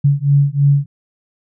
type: beating tone pair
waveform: sine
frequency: 140.2 / 143.3 Hz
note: C#3 / D3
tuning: +20 / -42 cents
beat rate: 3.1 Hz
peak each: -13 dBFS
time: 0.04-0.86 s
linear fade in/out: 10 ms
effects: none